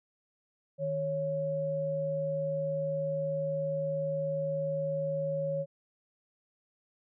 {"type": "tone pair together", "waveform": "sine", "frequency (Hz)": [155.4, 553.8], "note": ["D#3", "C#5"], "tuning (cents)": [-2, -2], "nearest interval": "octave + minor seventh", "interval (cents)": 2200, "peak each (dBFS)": [-36, -30], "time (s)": [0.78, 5.66], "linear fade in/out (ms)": 50, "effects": []}